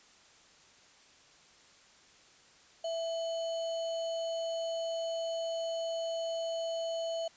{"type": "tone with sample-and-hold", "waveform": "sine", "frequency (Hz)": 662, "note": "E5", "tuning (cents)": 7, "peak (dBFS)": -32, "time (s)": [2.84, 7.28], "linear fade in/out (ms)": 5, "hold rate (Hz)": 3675, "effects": ["white hiss -60 dBFS RMS until 7.36 s", "resampled to 16000 Hz"]}